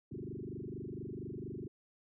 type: tone with frequency modulation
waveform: sine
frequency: 246.5 Hz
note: B3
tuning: 3 cents flat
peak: -40 dBFS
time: 0.11-1.68 s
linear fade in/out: 10 ms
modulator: 24.3 Hz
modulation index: 6.3
effects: none